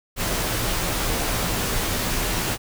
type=noise with comb filter; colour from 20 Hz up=pink; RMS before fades=-24 dBFS; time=0.16-2.58 s; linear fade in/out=50 ms; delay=14 ms; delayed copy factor=-0.55; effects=none